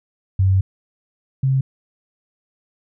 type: tone pair in turn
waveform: sine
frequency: 95.2 / 133.51 Hz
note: F#2 / C3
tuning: +50 / +35 cents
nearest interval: tritone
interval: 585 cents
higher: second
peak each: -12 / -14 dBFS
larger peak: first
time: 0.39-0.61 / 1.43-1.61 s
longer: first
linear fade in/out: 5 ms
effects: none